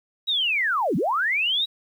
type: linear two-way sweep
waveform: sine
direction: down then up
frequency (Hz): 3894 to 144.6 to 3894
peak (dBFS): -20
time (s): 0.27-1.66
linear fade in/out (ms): 20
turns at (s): 0.96
effects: 9-bit